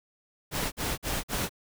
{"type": "noise bursts", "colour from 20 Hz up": "pink", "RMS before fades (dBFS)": -30, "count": 4, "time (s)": [0.51, 1.494], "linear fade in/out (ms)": 50, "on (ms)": 210, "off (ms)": 48, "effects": []}